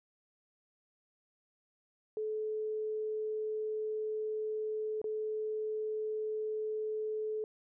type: tone with dropouts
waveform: sine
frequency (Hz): 431.6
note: A4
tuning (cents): -33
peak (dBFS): -33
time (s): 2.17-7.44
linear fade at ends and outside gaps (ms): 1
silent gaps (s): 5.016-5.042
effects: none